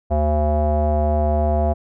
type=tone with low-pass filter; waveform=square; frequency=75.3 Hz; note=D2; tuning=44 cents sharp; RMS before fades=-18 dBFS; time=0.1-1.74 s; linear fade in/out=20 ms; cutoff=700 Hz; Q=7.4; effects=none